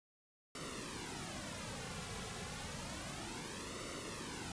pink noise with flanger, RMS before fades -45 dBFS, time 0.55-4.52 s, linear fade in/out 2 ms, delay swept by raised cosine 1.2 to 3.3 ms, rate 0.3 Hz, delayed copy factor -0.7, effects resampled to 22050 Hz

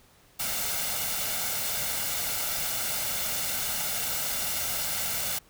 white noise with comb filter, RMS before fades -30 dBFS, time 0.39-5.39 s, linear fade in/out 10 ms, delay 1.4 ms, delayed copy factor +0.55, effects pink hiss -59 dBFS RMS until 5.49 s

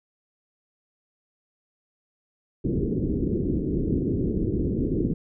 white low-pass noise, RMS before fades -25 dBFS, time 2.64-5.14 s, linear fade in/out 10 ms, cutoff 400 Hz, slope 48 dB/octave, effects none

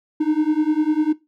triangle beating tone pair, 302.1 / 312.1 Hz, D4 / D#4, +49 / +5 cents, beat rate 10 Hz, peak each -17 dBFS, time 0.2-1.13 s, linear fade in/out 10 ms, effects noise-tail reverb RT60 0.2 s tail -17 dB re dry

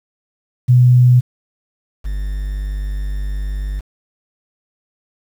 sine / triangle tone pair in turn, 124.3 / 49.57 Hz, B2 / G1, +12 / +20 cents, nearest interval octave + major third, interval 1592 cents, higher first, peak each -6 / -17 dBFS, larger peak first, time 0.68-1.21 / 2.04-3.81 s, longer second, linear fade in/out 20 ms, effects 7-bit

